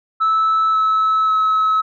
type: tone with pitch steps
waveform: sine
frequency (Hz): 1309 / 1299.2 / 1289.5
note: E6 / E6 / E6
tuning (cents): -13 / -26 / -39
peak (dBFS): -11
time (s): 0.2-1.82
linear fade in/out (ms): 20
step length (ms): 540
effects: tanh soft clip ceiling -11 dBFS